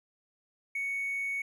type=tone with hard clipping; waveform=triangle; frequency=2224 Hz; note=C#7; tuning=5 cents sharp; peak=-31 dBFS; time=0.75-1.42 s; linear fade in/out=5 ms; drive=4 dB; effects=none